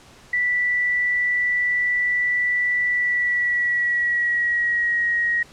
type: tone with pitch glide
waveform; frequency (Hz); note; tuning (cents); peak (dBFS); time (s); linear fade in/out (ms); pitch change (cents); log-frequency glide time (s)
sine; 1966 to 1889.2; B6 to A#6; -8 to +23; -18; 0.33-5.43; 5; -69; 2.86-5.08
effects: pink hiss -48 dBFS RMS until 5.52 s + low-pass 8000 Hz 12 dB/octave